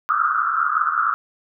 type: band-pass noise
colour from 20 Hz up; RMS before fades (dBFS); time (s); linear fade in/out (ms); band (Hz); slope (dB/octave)
pink; -20; 0.09-1.14; 0; 1200 to 1400; 96
effects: none